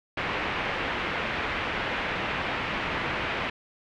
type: low-pass noise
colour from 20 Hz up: white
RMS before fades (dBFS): -30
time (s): 0.17-3.5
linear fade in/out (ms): 5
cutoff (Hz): 2600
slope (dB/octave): 24
effects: none